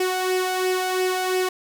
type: tone with flanger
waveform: sawtooth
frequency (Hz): 370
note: F#4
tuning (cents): 0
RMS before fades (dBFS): -23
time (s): 0-1.49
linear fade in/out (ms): 5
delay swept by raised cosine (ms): 0.37 to 1.36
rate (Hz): 2.9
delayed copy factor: +0.5
effects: none